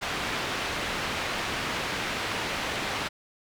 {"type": "low-pass noise", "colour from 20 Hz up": "white", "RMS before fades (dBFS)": -31, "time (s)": [0.01, 3.09], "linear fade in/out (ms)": 20, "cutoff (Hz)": 2700, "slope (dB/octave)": 12, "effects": []}